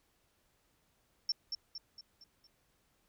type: tone with echo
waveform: sine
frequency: 5410 Hz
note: E8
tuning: 44 cents sharp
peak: -29 dBFS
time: 1.29-1.32 s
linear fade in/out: 2 ms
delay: 230 ms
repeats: 5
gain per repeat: -6 dB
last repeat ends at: 2.47 s
effects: pink hiss -74 dBFS RMS until 3.08 s